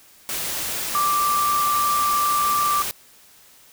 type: tone in noise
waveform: sine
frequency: 1175 Hz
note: D6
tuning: 1 cent sharp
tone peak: -18 dBFS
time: 0.95-2.82 s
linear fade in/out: 0 ms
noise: white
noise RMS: -27 dBFS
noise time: 0.29-2.91 s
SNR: +6 dB
effects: white hiss -51 dBFS RMS until 3.72 s